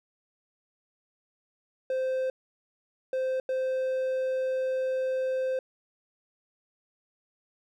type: tone bursts at uneven times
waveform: triangle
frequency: 520 Hz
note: C5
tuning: 11 cents flat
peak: -24 dBFS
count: 3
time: 1.9-2.3 / 3.13-3.4 / 3.49-5.59 s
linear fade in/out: 2 ms
effects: none